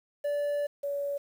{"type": "tone pair in turn", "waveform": ["triangle", "sine"], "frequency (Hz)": [580, 567.4], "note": ["D5", "C#5"], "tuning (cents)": [-22, 40], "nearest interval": "unison", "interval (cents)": 38, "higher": "first", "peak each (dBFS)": [-25, -29], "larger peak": "first", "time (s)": [[0.24, 0.67], [0.83, 1.18]], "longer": "first", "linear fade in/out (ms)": 10, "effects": ["9-bit"]}